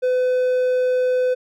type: tone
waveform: triangle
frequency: 505 Hz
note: B4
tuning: 39 cents sharp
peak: -14 dBFS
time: 0.02-1.35 s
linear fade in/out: 20 ms
effects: none